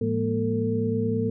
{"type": "tone cluster", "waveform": "sine", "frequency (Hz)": [109.4, 169.9, 206.1, 235.6, 449], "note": ["A2", "F3", "G#3", "A#3", "A4"], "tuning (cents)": [-9, -47, -13, 19, 35], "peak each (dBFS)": [-28, -35, -31, -27, -27], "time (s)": [0.01, 1.3], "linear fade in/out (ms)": 5, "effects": []}